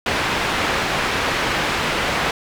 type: low-pass noise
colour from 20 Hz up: white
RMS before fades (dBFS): -21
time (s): 0.06-2.31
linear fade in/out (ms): 2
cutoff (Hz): 2300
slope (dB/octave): 12
effects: none